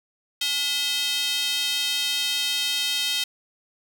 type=tone with high-pass filter; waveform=square; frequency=286.6 Hz; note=D4; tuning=42 cents flat; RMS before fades=-25 dBFS; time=0.41-3.24 s; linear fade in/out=5 ms; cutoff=3300 Hz; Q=3.1; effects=none